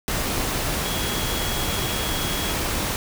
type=tone in noise; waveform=sine; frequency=3322 Hz; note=G#7; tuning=in tune; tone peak=-32 dBFS; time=0.85-2.53 s; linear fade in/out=0 ms; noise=pink; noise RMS=-25 dBFS; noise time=0.08-2.96 s; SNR=-10 dB; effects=none